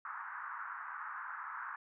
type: band-pass noise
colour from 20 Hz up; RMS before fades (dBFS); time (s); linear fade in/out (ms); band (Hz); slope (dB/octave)
white; -44; 0.05-1.76; 2; 970 to 1600; 48
effects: none